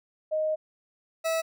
sine / 40% pulse tone pair in turn, 622.3 / 650.6 Hz, D#5 / E5, 0 / -23 cents, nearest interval minor second, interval 77 cents, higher second, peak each -24 dBFS, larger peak neither, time 0.31-0.56 / 1.24-1.42 s, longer first, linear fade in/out 20 ms, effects none

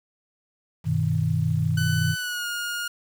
sine chord, G augmented, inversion none, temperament equal with one note detuned, 98 / 123.47 / 157.37 Hz, G2 / B2 / D#3, 0 / 0 / +20 cents, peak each -26 / -26 / -23 dBFS, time 0.84-2.16 s, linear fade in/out 50 ms
sawtooth tone with pitch glide, 1500 to 1426.5 Hz, F#6 to F6, +23 to +36 cents, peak -24 dBFS, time 1.77-2.88 s, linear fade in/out 5 ms, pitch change -87 cents, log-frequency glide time 2.16-2.46 s
effects 8-bit

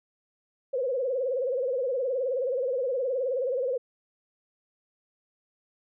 sine tone with vibrato, 514 Hz, C5, 31 cents flat, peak -25 dBFS, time 0.73-3.78 s, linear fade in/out 10 ms, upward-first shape sine, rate 19 Hz, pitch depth 120 cents each way, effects none

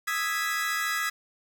40% pulse chord, E major seventh, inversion third, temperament equal, 1244.5 / 1318.5 / 1661.2 / 1975.5 Hz, D#6 / E6 / G#6 / B6, 0 / 0 / 0 / 0 cents, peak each -33 / -34 / -30 / -30 dBFS, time 0.07-1.1 s, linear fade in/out 10 ms, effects 9-bit

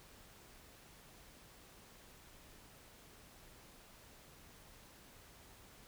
silence, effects pink hiss -60 dBFS RMS until 5.87 s

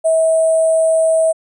sine tone with sample-and-hold, 647 Hz, E5, 32 cents flat, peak -10 dBFS, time 0.04-1.33 s, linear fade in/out 20 ms, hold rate 8820 Hz, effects resampled to 24000 Hz

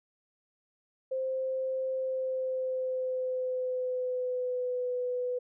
sine tone with pitch glide, 523.3 to 496.8 Hz, C5 to B4, 0 to +10 cents, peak -29 dBFS, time 1.11-5.39 s, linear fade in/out 10 ms, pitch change -90 cents, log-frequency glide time 1.92-4.94 s, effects none

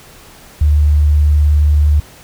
sine tone with vibrato, 74.3 Hz, D2, 21 cents sharp, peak -7 dBFS, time 0.61-2 s, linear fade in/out 5 ms, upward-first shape sine, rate 19 Hz, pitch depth 19 cents each way, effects pink hiss -40 dBFS RMS until 2.23 s

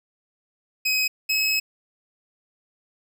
25% pulse tone pair in turn, 2532 / 2567 Hz, D#7 / E7, +30 / -47 cents, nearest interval unison, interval 23 cents, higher second, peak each -16 dBFS, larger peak neither, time 0.85-1.08 / 1.29-1.6 s, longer second, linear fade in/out 10 ms, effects none

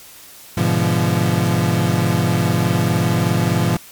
35% pulse chord, G# diminished seventh, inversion none, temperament equal with one note detuned, 103.83 / 123.47 / 146.83 / 171.61 Hz, G#2 / B2 / D3 / F3, 0 / 0 / 0 / -30 cents, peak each -19 / -18 / -22 / -17 dBFS, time 0.57-3.77 s, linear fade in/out 5 ms, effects white hiss -41 dBFS RMS until 3.91 s + MP3 96 kbps

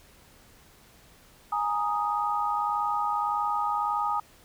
sine chord, Ab suspended second, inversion none, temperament equal, 830.6 / 932.3 / 1244.5 Hz, Ab5 / Bb5 / Eb6, 0 / 0 / 0 cents, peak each -29 / -31 / -28 dBFS, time 1.52-4.2 s, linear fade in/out 5 ms, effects pink hiss -56 dBFS RMS until 4.44 s

